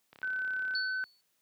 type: click train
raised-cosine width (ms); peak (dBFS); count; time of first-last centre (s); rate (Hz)
0.3; -35; 22; 0.13-0.739; 34.5
type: tone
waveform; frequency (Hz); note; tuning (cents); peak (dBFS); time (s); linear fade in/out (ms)
sine; 1518; F#6; +44; -31; 0.23-1.04; 0
type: tone with exponential decay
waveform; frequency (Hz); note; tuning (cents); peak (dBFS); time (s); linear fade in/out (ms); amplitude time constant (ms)
sine; 4444; C#8; +4; -30; 0.75-1.21; 1; 100
effects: white hiss -75 dBFS RMS until 1.41 s + high-pass 100 Hz 12 dB/octave